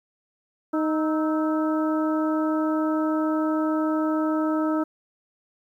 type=harmonic tone with a mistuned harmonic; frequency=311.1 Hz; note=D#4; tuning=in tune; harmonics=1 / 2 / 3 / 4 / 5; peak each=-22 / -29 / -34 / -31 / -42 dBFS; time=0.73-4.84 s; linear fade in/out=10 ms; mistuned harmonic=4; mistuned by=+75 cents; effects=10-bit